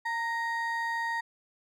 triangle ring-modulated tone, 1396.9 Hz, F6, in tune, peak -24 dBFS, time 0.05-1.21 s, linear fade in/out 10 ms, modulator 477 Hz, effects none

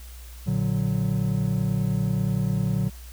triangle chord, Bb augmented, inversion none, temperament equal, 116.54 / 146.83 / 185 Hz, Bb2 / D3 / F#3, 0 / 0 / 0 cents, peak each -24 dBFS, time 0.46-2.9 s, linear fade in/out 20 ms, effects added 60 Hz sine -39 dBFS peak until 3.12 s + white hiss -49 dBFS RMS until 3.12 s

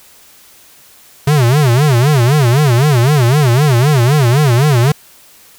square tone with vibrato, 133.6 Hz, C3, 36 cents sharp, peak -8 dBFS, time 1.27-4.92 s, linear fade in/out 5 ms, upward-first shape sine, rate 3.9 Hz, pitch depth 240 cents each way, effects white hiss -43 dBFS RMS until 5.58 s

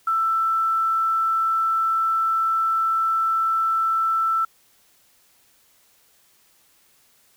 sine tone with quantisation, 1329 Hz, E6, 14 cents sharp, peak -18 dBFS, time 0.07-4.45 s, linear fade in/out 5 ms, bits 8, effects white hiss -59 dBFS RMS until 7.36 s

